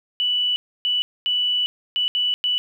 sine tone bursts at uneven times, 2963 Hz, F#7, 2 cents sharp, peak -18 dBFS, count 6, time 0.2-0.56 / 0.85-1.02 / 1.26-1.66 / 1.96-2.08 / 2.15-2.34 / 2.44-2.58 s, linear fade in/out 0 ms, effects 9-bit

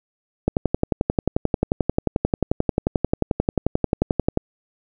click train, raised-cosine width 2 ms, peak -4 dBFS, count 45, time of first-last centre 0.48-4.374 s, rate 11.3 Hz, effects none

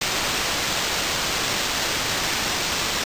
white noise with sample-and-hold, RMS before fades -24 dBFS, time 0.01-3.04 s, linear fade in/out 5 ms, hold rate 11025 Hz, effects resampled to 32000 Hz

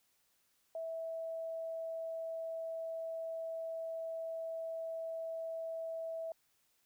sine tone, 654 Hz, E5, 14 cents flat, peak -38 dBFS, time 0.75-6.32 s, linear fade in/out 2 ms, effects white hiss -75 dBFS RMS until 6.85 s

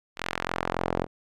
sawtooth tone with band-pass filter sweep, 43.65 Hz, F1, in tune, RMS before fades -30 dBFS, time 0.16-1.07 s, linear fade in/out 50 ms, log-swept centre 2500 to 510 Hz, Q 0.88, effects none

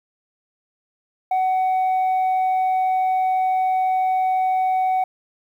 sine tone, 749 Hz, F#5, 21 cents sharp, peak -14 dBFS, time 1.31-5.04 s, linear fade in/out 5 ms, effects tanh soft clip ceiling -16 dBFS + 9-bit

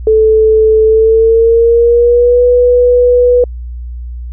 sine tone with pitch glide, 437.4 to 491 Hz, A4 to B4, -10 to -10 cents, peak -4 dBFS, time 0.07-3.44 s, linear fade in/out 2 ms, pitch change +200 cents, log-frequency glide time 0.84-2.43 s, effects added 60 Hz sine -20 dBFS peak until 4.32 s

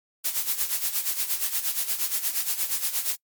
blue noise with tremolo, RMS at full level -24 dBFS, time 0.24-3.16 s, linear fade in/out 10 ms, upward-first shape sine, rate 8.5 Hz, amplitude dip 70%, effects noise-tail reverb RT60 0.1 s tail -24 dB re dry + MP3 96 kbps

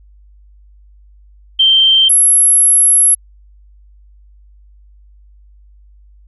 sine tone pair in turn, 3136 / 11175 Hz, G7 / F9, 0 / 0 cents, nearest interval octave + minor seventh, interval 2200 cents, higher second, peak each -6 dBFS, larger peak neither, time 1.59-2.09 / 2.09-3.15 s, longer second, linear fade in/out 10 ms, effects added 50 Hz sine -41 dBFS peak until 6.27 s

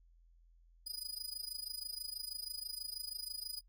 sawtooth tone with amplitude modulation, 4952 Hz, D#8, 9 cents flat, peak -35 dBFS, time 0.86-3.61 s, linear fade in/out 10 ms, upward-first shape sine, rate 26.2 Hz, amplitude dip 90%, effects noise-tail reverb RT60 0.1 s tail -23 dB re dry + added 42 Hz sine -62 dBFS peak until 3.68 s

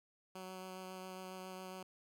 10% pulse tone with vibrato, 186.4 Hz, F#3, 13 cents sharp, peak -38 dBFS, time 0.35-1.83 s, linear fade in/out 5 ms, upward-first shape sine, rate 7.3 Hz, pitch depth 11 cents each way, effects none

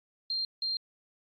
sine tone bursts at uneven times, 4186 Hz, C8, in tune, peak -29 dBFS, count 2, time 0.3-0.45 / 0.62-0.77 s, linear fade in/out 2 ms, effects AAC 48 kbps

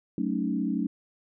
sine chord, D# half-diminished seventh, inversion first, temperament equal with one note detuned, 187.36 / 220 / 277.2 / 311.1 Hz, F#3 / A3 / C#4 / D#4, +22 / 0 / 0 / 0 cents, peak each -31 / -30 / -30 / -33 dBFS, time 0.18-0.87 s, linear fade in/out 2 ms, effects none

